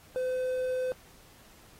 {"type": "tone with quantisation", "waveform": "triangle", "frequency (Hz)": 510, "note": "C5", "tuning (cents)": -44, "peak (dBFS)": -26, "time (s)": [0.16, 0.92], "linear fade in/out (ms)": 0, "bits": 9, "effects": ["pink hiss -57 dBFS RMS until 1.79 s", "AAC 48 kbps"]}